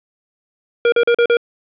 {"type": "tone bursts", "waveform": "square", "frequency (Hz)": 473, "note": "A#4", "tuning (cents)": 25, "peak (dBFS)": -11, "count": 5, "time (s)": [0.85, 1.37], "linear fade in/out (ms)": 2, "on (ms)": 72, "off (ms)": 40, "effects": ["resampled to 8000 Hz", "7-bit"]}